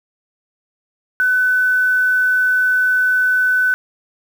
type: tone with quantisation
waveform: sine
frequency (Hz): 1504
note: F#6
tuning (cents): +28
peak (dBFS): -12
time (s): 1.2-3.74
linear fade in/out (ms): 0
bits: 6
effects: none